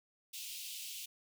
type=high-pass noise; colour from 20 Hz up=pink; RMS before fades=-45 dBFS; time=0.33-1.06 s; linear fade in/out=10 ms; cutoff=2600 Hz; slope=48 dB/octave; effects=none